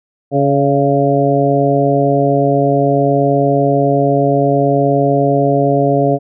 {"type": "harmonic tone with a mistuned harmonic", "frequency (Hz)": 140.6, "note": "C#3", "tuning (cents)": 25, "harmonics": [1, 2, 3, 4, 5], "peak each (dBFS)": [-16, -16, -16, -16, -16], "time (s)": [0.31, 6.19], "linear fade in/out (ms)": 50, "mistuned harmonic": 5, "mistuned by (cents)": -29, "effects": []}